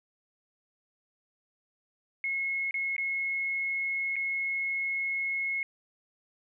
sine tone with dropouts, 2173 Hz, C#7, 35 cents flat, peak -28 dBFS, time 2.24-5.63 s, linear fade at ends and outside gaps 1 ms, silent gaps 2.71-2.742 / 2.965-2.981 / 4.158-4.164 s, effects none

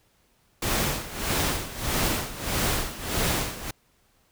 pink noise with tremolo, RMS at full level -24 dBFS, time 0.62-3.71 s, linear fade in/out 5 ms, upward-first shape sine, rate 1.6 Hz, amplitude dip 80%, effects pink hiss -65 dBFS RMS until 4.31 s

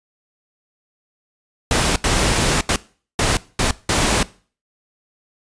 pink noise bursts at uneven times, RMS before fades -17 dBFS, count 6, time 1.71-1.96 / 2.04-2.61 / 2.69-2.76 / 3.19-3.37 / 3.59-3.71 / 3.89-4.23 s, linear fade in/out 2 ms, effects noise-tail reverb RT60 0.4 s tail -20 dB re dry + resampled to 22050 Hz

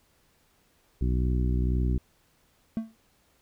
harmonic tone, 62 Hz, B1, 7 cents sharp, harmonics 1 / 2 / 3 / 4 / 5 / 6, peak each -24 / -30 / -34 / -36 / -38 / -40 dBFS, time 1.01-1.98 s, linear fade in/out 5 ms
triangle tone with exponential decay, 223.4 Hz, A3, 27 cents sharp, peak -21 dBFS, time 2.77-2.95 s, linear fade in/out 0 ms, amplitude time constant 38 ms
effects pink hiss -66 dBFS RMS until 3.41 s

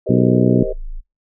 sine chord, C minor seventh, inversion second, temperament equal, 392 / 466.2 / 523.3 / 622.3 Hz, G4 / Bb4 / C5 / Eb5, 0 / 0 / 0 / 0 cents, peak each -26 dBFS, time 0.06-0.73 s, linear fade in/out 10 ms
harmonic tone, 61.74 Hz, B1, in tune, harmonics 2 / 3 / 4 / 5 / 6 / 7, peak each -17 / -16 / -16 / -21 / -19 / -24 dBFS, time 0.09-0.63 s, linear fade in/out 5 ms
sine tone, 26.95 Hz, A0, 35 cents flat, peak -24 dBFS, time 0.6-1.01 s, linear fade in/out 20 ms
effects noise-tail reverb RT60 0.2 s tail -23 dB re dry

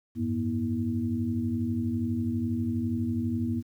sine tone cluster, 92.9 / 105.1 / 239.5 / 321.9 Hz, F#2 / G#2 / A#3 / E4, +7 / +21 / +47 / -41 cents, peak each -34 / -33 / -28 / -36 dBFS, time 0.15-3.63 s, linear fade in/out 50 ms, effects 10-bit

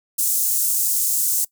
pink high-pass noise, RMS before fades -20 dBFS, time 0.18-1.45 s, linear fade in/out 10 ms, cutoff 7300 Hz, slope 24 dB/octave, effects noise-tail reverb RT60 0.1 s tail -21 dB re dry

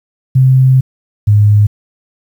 sine tone pair in turn, 130.81 / 104.05 Hz, C3 / G#2, 0 / +4 cents, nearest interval major third, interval 396 cents, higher first, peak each -4 dBFS, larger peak neither, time 0.35-0.81 / 1.27-1.67 s, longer first, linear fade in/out 10 ms, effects 7-bit

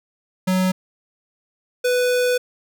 square tone pair in turn, 185.7 / 495.8 Hz, F#3 / B4, +7 / +7 cents, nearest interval octave + perfect fourth, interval 1700 cents, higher second, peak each -17 dBFS, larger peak neither, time 0.47-0.72 / 1.84-2.38 s, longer second, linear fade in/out 10 ms, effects none

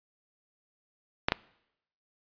clicks, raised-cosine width 0.3 ms, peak -7 dBFS, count 2, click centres 1.285 / 1.321 s, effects noise-tail reverb RT60 0.8 s tail -23 dB re dry + resampled to 11025 Hz

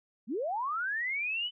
sine linear sweep, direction up, 185 to 3034 Hz, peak -30 dBFS, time 0.27-1.51 s, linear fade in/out 50 ms, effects none

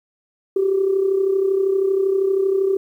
sine tone with amplitude modulation, 387.2 Hz, G4, 21 cents flat, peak -12 dBFS, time 0.56-2.77 s, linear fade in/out 5 ms, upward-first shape sine, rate 32.7 Hz, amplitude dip 60%, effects tanh soft clip ceiling -8 dBFS + 9-bit

